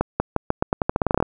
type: accelerating click train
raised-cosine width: 1 ms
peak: -4 dBFS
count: 16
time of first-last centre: 0.01-1.226 s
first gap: 190 ms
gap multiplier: 0.86
effects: none